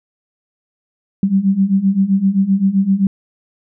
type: beating tone pair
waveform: sine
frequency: 190 / 197.7 Hz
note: F#3 / G3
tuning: +46 / +15 cents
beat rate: 7.7 Hz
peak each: -16 / -13 dBFS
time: 1.23-3.07 s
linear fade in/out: 2 ms
effects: none